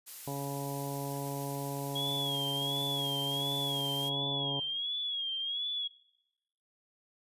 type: noise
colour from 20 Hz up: blue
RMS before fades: -44 dBFS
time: 0.06-4.1 s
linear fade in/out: 20 ms
type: harmonic tone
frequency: 140 Hz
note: C#3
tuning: 18 cents sharp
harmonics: 1 / 2 / 3 / 4 / 5 / 6 / 7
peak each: -38 / -41 / -43 / -44 / -45 / -46 / -46 dBFS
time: 0.27-4.6 s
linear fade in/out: 5 ms
type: tone with vibrato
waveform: sine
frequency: 3300 Hz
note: G#7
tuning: 12 cents flat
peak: -32 dBFS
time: 1.95-5.88 s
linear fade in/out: 10 ms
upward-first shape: sine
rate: 1.4 Hz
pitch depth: 79 cents each way
effects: noise-tail reverb RT60 0.9 s tail -20 dB re dry + resampled to 32000 Hz